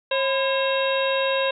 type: harmonic tone with a mistuned harmonic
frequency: 540 Hz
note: C#5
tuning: 45 cents flat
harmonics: 1 / 2 / 3 / 4 / 5 / 6 / 7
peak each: -22 / -28 / -30 / -37 / -28 / -36 / -30 dBFS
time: 0.11-1.51 s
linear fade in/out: 5 ms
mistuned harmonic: 2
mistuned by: -110 cents
effects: none